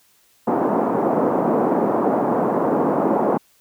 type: band-pass noise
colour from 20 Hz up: pink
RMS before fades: -19 dBFS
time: 0.47-3.38 s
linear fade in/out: 10 ms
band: 210 to 960 Hz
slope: 24 dB/octave
effects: white hiss -58 dBFS RMS until 3.6 s